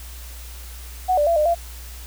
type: tone with pitch steps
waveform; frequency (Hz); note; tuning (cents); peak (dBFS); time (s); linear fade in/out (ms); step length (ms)
sine; 739 / 589 / 675 / 605 / 683; F#5 / D5 / E5 / D#5 / F5; -2 / +5 / +41 / -49 / -39; -15; 1.08-1.55; 20; 94
effects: added 60 Hz sine -35 dBFS peak until 2.06 s + white hiss -42 dBFS RMS until 2.06 s